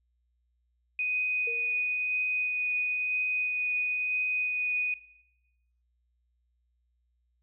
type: tone with vibrato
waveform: sine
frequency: 2489 Hz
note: D#7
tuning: in tune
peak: -27 dBFS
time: 0.99-4.94 s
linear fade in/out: 2 ms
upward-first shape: triangle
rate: 1 Hz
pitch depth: 8 cents each way
type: tone with exponential decay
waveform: sine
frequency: 467.2 Hz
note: A#4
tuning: 4 cents sharp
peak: -35 dBFS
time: 1.47-1.93 s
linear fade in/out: 5 ms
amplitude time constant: 98 ms
effects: noise-tail reverb RT60 0.9 s tail -17 dB re dry + added 60 Hz sine -70 dBFS peak until 7.42 s